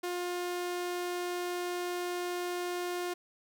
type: tone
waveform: sawtooth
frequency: 354.9 Hz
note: F4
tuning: 28 cents sharp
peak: -29 dBFS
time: 0.03-3.14 s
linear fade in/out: 10 ms
effects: none